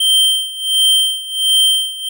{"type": "tone with tremolo", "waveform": "square", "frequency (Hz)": 3136, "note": "G7", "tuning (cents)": 0, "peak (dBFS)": -9, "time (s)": [0, 2.09], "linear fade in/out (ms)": 5, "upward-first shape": "sine", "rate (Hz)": 1.4, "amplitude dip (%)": 85, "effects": []}